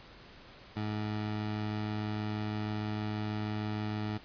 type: tone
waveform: 20% pulse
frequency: 106.3 Hz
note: G#2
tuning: 41 cents sharp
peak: -28 dBFS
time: 0.76-4.18 s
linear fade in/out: 10 ms
effects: pink hiss -53 dBFS RMS until 4.24 s + resampled to 11025 Hz